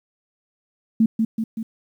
sine tone with echo, 223.1 Hz, A3, 24 cents sharp, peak -12 dBFS, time 1-1.06 s, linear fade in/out 5 ms, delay 190 ms, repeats 3, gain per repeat -4 dB, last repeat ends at 1.63 s, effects 9-bit

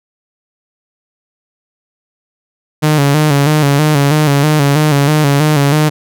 sawtooth tone with vibrato, 146.83 Hz, D3, in tune, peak -4 dBFS, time 2.82-5.9 s, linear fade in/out 20 ms, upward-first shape square, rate 3.1 Hz, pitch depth 69 cents each way, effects none

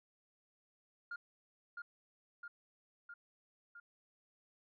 sine tone with echo, 1411 Hz, F6, 17 cents sharp, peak -39 dBFS, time 1.11-1.16 s, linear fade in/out 5 ms, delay 660 ms, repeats 4, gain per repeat -3 dB, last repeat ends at 3.8 s, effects tanh soft clip ceiling -39 dBFS

